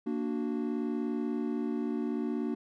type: chord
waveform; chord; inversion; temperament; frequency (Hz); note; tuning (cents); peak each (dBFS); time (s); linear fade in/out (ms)
triangle; Bb augmented; none; equal; 233.1 / 293.7 / 370; Bb3 / D4 / F#4; 0 / 0 / 0; -31 / -32 / -35; 0.06-2.55; 10
effects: none